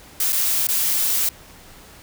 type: noise with dropouts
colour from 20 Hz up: blue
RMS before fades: -20 dBFS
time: 0.2-1.29 s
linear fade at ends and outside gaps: 2 ms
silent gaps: 0.323-0.328 / 0.67-0.687 s
effects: pink hiss -45 dBFS RMS until 2.02 s